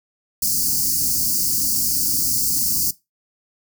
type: band-stop noise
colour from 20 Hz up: white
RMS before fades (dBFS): -20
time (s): 0.42-2.91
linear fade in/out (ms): 5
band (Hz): 320 to 4500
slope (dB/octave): 96
effects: noise-tail reverb RT60 0.2 s tail -18 dB re dry